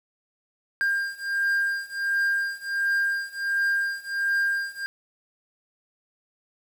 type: beating tone pair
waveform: triangle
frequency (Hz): 1600 / 1601.4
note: G6 / G6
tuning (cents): +35 / +37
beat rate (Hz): 1.4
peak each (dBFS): -25 / -24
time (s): 0.81-4.86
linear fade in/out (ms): 0
effects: 8-bit